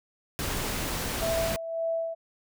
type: noise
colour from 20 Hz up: pink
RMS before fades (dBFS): -31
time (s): 0.39-1.56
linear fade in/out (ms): 0
type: tone with tremolo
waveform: sine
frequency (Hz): 659.3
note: E5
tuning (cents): 0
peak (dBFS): -25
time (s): 1.21-2.15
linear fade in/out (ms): 20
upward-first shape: sine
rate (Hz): 1.8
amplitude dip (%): 60
effects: none